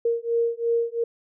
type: beating tone pair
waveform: sine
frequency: 464.4 / 467.3 Hz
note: A#4 / A#4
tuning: -7 / +4 cents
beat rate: 2.9 Hz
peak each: -24 dBFS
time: 0.05-1.04 s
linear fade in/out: 5 ms
effects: none